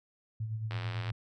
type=tone with tremolo; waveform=sine; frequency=110 Hz; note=A2; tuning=in tune; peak=-31 dBFS; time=0.4-1.12 s; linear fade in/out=5 ms; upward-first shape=sine; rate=9 Hz; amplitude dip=50%
type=click train; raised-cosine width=0.3 ms; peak=-24 dBFS; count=36; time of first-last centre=0.71-1.102 s; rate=89.2 Hz
effects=none